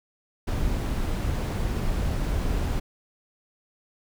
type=noise; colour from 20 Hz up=brown; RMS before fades=-26 dBFS; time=0.47-2.8 s; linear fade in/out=10 ms; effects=none